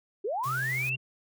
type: linear sweep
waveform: sine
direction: up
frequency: 355.9 to 2800 Hz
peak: -28 dBFS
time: 0.24-0.96 s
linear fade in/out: 10 ms
type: noise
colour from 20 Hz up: white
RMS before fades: -44 dBFS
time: 0.43-0.9 s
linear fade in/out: 10 ms
type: tone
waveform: triangle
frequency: 129.8 Hz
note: C3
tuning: 13 cents flat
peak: -32 dBFS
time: 0.45-0.97 s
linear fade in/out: 20 ms
effects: none